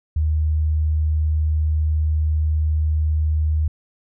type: tone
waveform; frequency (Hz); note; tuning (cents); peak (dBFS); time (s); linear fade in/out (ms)
sine; 77.3; D#2; -11; -16; 0.16-3.68; 5
effects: none